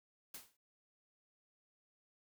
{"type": "noise with exponential decay", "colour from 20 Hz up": "white", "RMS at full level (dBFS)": -45, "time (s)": [0.34, 0.57], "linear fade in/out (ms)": 5, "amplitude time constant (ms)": 48, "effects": []}